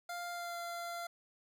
25% pulse tone with pitch glide, 698.5 to 688.9 Hz, F5 to F5, 0 to -24 cents, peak -36 dBFS, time 0.09-1.07 s, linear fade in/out 5 ms, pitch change -24 cents, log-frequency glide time 0.31-0.58 s, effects none

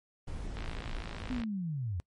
brown noise, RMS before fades -39 dBFS, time 0.27-1.42 s, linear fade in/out 10 ms
click train, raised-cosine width 0.3 ms, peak -26 dBFS, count 49, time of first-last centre 0.57-1.436 s, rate 55.4 Hz
sine linear sweep, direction down, 260 to 80.8 Hz, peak -32 dBFS, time 1.3-2 s, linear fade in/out 0 ms
effects noise-tail reverb RT60 0.1 s tail -24 dB re dry + MP3 48 kbps

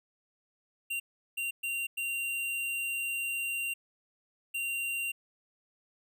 square tone bursts at uneven times, 2767 Hz, F7, 17 cents flat, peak -32 dBFS, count 5, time 0.9-1 / 1.37-1.51 / 1.63-1.87 / 1.97-3.74 / 4.54-5.12 s, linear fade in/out 10 ms, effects none

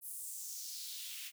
white noise with high-pass filter sweep, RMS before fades -45 dBFS, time 0.01-1.32 s, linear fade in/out 50 ms, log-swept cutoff 11000 to 2400 Hz, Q 2.3, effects none

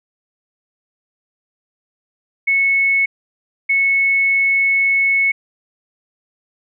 sine tone bursts at uneven times, 2201 Hz, C#7, 13 cents flat, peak -12 dBFS, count 2, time 2.47-3.06 / 3.69-5.32 s, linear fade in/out 10 ms, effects none

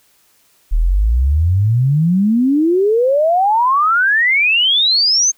sine exponential sweep, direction up, 36.71 to 6460 Hz, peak -10 dBFS, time 0.71-5.32 s, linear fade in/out 20 ms, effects white hiss -55 dBFS RMS until 5.37 s

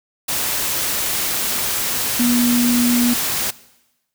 sine tone in noise, 242 Hz, B3, 35 cents flat, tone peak -14 dBFS, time 2.19-3.14 s, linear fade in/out 10 ms, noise white, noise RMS -21 dBFS, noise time 0.28-3.51 s, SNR +4 dB, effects noise-tail reverb RT60 1.0 s tail -20 dB re dry

